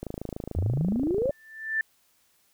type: click train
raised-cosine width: 2 ms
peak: -20 dBFS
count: 35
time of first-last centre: 0.03-1.294 s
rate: 26.9 Hz
type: exponential sweep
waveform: sine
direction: up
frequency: 79.2 to 594 Hz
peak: -23 dBFS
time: 0.56-1.31 s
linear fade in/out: 5 ms
type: tone with exponential growth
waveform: sine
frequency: 1770 Hz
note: A6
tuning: 10 cents sharp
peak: -21 dBFS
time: 1.3-1.81 s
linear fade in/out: 2 ms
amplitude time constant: 110 ms
effects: white hiss -66 dBFS RMS until 2.53 s